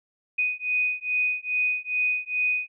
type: beating tone pair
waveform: sine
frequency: 2489 / 2491.4 Hz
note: D#7 / D#7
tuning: 0 / +2 cents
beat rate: 2.4 Hz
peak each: -26 dBFS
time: 0.38-2.68 s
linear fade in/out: 10 ms
effects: none